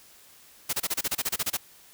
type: noise bursts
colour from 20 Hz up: white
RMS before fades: -27 dBFS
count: 13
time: 0.69-1.572 s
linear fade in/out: 10 ms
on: 42 ms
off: 28 ms
effects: white hiss -54 dBFS RMS until 1.93 s